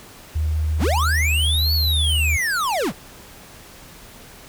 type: tone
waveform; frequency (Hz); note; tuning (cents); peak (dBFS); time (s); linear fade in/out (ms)
sine; 77.7; D#2; -2; -18; 0.35-2.37; 10
type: linear two-way sweep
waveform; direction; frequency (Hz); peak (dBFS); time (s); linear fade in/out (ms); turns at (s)
square; up then down; 31.48 to 4500 to 90.8; -20; 0.78-2.93; 50; 1.73
effects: pink hiss -43 dBFS RMS until 4.48 s